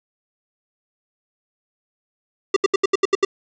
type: tone bursts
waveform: square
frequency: 392 Hz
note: G4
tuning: in tune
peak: -13 dBFS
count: 8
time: 2.54-3.25 s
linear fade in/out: 5 ms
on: 24 ms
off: 74 ms
effects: resampled to 16000 Hz + 7-bit